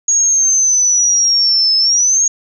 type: linear two-way sweep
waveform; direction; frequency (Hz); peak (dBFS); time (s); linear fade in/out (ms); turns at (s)
sine; down then up; 6645 to 5190 to 6645; -9; 0.08-2.28; 5; 1.77
effects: none